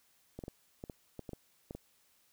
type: clicks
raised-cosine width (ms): 2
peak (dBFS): -29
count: 10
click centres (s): 0.39 / 0.438 / 0.481 / 0.839 / 0.898 / 1.193 / 1.292 / 1.333 / 1.709 / 1.75
effects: white hiss -70 dBFS RMS until 2.32 s